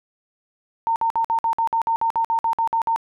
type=tone bursts; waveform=sine; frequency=912 Hz; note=A#5; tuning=38 cents flat; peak=-17 dBFS; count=15; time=0.87-2.961 s; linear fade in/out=0 ms; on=89 ms; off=54 ms; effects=none